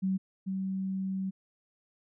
sine tone pair in turn, 190 / 190.91 Hz, F#3 / G3, +46 / -46 cents, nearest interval unison, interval 8 cents, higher second, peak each -26 / -30 dBFS, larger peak first, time 0.02-0.18 / 0.46-1.31 s, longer second, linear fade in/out 20 ms, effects none

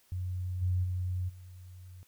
sine tone with level steps, 91 Hz, F#2, 28 cents flat, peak -32 / -26 / -30 / -46 dBFS, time 0.12-2.03 s, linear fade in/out 0 ms, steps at 0.61 / 0.83 / 1.28 s, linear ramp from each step 20 ms, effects white hiss -66 dBFS RMS until 2.07 s

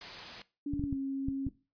white noise, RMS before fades -43 dBFS, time 0.01-0.42 s, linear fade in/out 2 ms
sine tone with pitch glide, 286.9 to 271.4 Hz, D4 to C#4, -40 to -36 cents, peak -32 dBFS, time 0.66-1.49 s, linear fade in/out 5 ms, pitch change -96 cents, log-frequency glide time 0.84-0.95 s
clicks, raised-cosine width 5 ms, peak -23 dBFS, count 6, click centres 0.736 / 0.795 / 0.839 / 0.927 / 1.285 / 1.467 s
effects noise-tail reverb RT60 0.3 s tail -19 dB re dry + resampled to 11025 Hz

